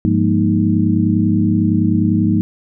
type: tone cluster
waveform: sine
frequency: 102.1 / 174.6 / 204 / 234.5 / 312.4 Hz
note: G#2 / F3 / G#3 / A#3 / D#4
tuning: -29 / 0 / -31 / +11 / +7 cents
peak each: -18 dBFS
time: 0.05-2.41 s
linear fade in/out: 0 ms
effects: none